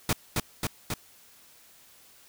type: noise with echo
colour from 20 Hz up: pink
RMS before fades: -25 dBFS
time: 0.09-0.13 s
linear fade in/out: 2 ms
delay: 270 ms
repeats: 3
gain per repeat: -2 dB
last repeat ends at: 0.94 s
effects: white hiss -56 dBFS RMS until 2.28 s